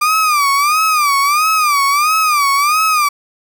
35% pulse tone with vibrato, 1194 Hz, D6, 28 cents sharp, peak -9 dBFS, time 0.01-3.09 s, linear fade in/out 10 ms, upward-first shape sine, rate 1.5 Hz, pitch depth 130 cents each way, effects none

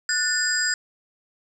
sine tone cluster, 1471 / 1774 / 4925 / 7500 Hz, F#6 / A6 / D#8 / A#8, -11 / +14 / -19 / +10 cents, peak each -26 dBFS, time 0.09-0.74 s, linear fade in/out 2 ms, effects 9-bit

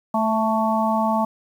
harmonic tone with a mistuned harmonic, 220.2 Hz, A3, 2 cents sharp, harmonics 1 / 3 / 4 / 5, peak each -22 / -24 / -22 / -26 dBFS, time 0.14-1.25 s, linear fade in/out 5 ms, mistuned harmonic 5, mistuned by +17 cents, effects 8-bit

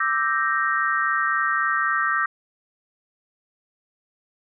sine chord, E half-diminished seventh, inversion third, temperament equal, 1174.7 / 1318.5 / 1568 / 1864.7 Hz, D6 / E6 / G6 / Bb6, 0 / 0 / 0 / 0 cents, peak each -25 dBFS, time 0-2.26 s, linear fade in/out 5 ms, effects none

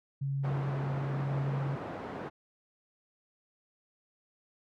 sine tone with tremolo, 138 Hz, C#3, 7 cents flat, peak -29 dBFS, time 0.21-1.76 s, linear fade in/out 10 ms, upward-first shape triangle, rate 0.97 Hz, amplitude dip 25%
pink band-pass noise, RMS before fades -40 dBFS, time 0.43-2.3 s, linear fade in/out 20 ms, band 160 to 1200 Hz, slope 12 dB/octave
effects none

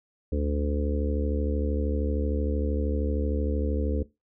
harmonic tone, 73 Hz, D2, 10 cents flat, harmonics 1 / 3 / 4 / 5 / 6 / 7, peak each -26 / -34 / -32 / -41 / -33 / -36 dBFS, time 0.32-4.03 s, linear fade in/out 5 ms, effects noise-tail reverb RT60 0.2 s tail -17 dB re dry

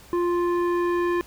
square tone with low-pass filter sweep, 349.2 Hz, F4, in tune, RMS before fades -23 dBFS, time 0.13-1.21 s, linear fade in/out 0 ms, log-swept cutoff 1000 to 1800 Hz, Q 1.3, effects added 60 Hz sine -51 dBFS peak until 1.26 s + pink hiss -49 dBFS RMS until 1.26 s

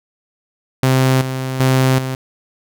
sawtooth tone with tremolo, 130.81 Hz, C3, in tune, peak -7 dBFS, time 0.83-2.15 s, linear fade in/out 2 ms, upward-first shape square, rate 1.3 Hz, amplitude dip 65%, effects none

